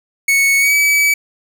45% pulse tone with pitch glide, 2214 to 2288 Hz, C#7 to D7, -3 to -46 cents, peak -10 dBFS, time 0.28-1.14 s, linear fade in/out 5 ms, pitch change +57 cents, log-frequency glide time 0.59-0.74 s, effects 8-bit

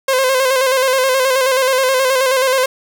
sawtooth tone with vibrato, 523.3 Hz, C5, in tune, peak -8 dBFS, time 0.08-2.66 s, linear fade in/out 5 ms, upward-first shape square, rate 9.4 Hz, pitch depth 45 cents each way, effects none

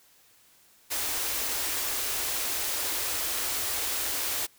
white band-stop noise, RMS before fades -30 dBFS, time 0.9-4.47 s, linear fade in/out 20 ms, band 110 to 250 Hz, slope 96 dB/octave, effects white hiss -60 dBFS RMS until 4.58 s

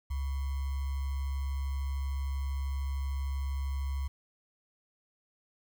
sine tone with sample-and-hold, 68.5 Hz, C#2, 20 cents flat, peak -30 dBFS, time 0.1-4.08 s, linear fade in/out 10 ms, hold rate 1050 Hz, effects none

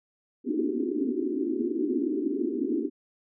pink band-pass noise, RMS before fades -28 dBFS, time 0.44-2.9 s, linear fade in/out 50 ms, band 240 to 400 Hz, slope 96 dB/octave, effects none

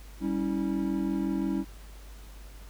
triangle chord, C# diminished, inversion second, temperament equal with one note detuned, 196 / 277.2 / 323 Hz, G3 / C#4 / E4, 0 / 0 / -35 cents, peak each -29 dBFS, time 0.2-1.65 s, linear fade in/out 50 ms, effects added 50 Hz sine -44 dBFS peak until 2.69 s + pink hiss -54 dBFS RMS until 2.69 s

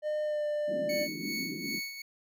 triangle tone with pitch glide, 606 to 595.6 Hz, D#5 to D5, -46 to +24 cents, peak -27 dBFS, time 0.02-1.08 s, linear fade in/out 50 ms, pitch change -30 cents, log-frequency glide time 0.23-0.45 s
white band-pass noise, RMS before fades -39 dBFS, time 0.67-1.81 s, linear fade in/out 50 ms, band 170 to 340 Hz, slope 48 dB/octave
25% pulse tone with tremolo, 2217 Hz, C#7, in tune, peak -29 dBFS, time 0.89-2.02 s, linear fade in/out 5 ms, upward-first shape sine, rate 2.6 Hz, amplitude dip 65%
effects none

